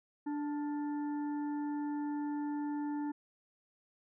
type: harmonic tone with a mistuned harmonic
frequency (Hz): 293.7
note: D4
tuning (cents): 0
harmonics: 1 / 3 / 5 / 6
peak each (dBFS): -34 / -44 / -58 / -57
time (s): 0.26-3.12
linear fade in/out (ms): 10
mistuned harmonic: 5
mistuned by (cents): -67
effects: none